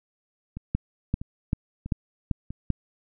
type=two click trains; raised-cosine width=5 ms; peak=-11 / -22 dBFS; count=6 / 4; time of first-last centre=0.75-2.703 / 0.57-2.505 s; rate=2.56 / 1.55 Hz; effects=none